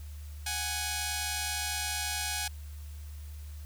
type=tone pair together; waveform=5% pulse; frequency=742.7 / 830.6 Hz; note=F#5 / G#5; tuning=+6 / 0 cents; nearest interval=major second; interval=194 cents; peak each=-25 / -21 dBFS; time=0.46-2.48 s; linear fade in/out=5 ms; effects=added 74 Hz sine -40 dBFS peak until 3.65 s + white hiss -57 dBFS RMS until 3.65 s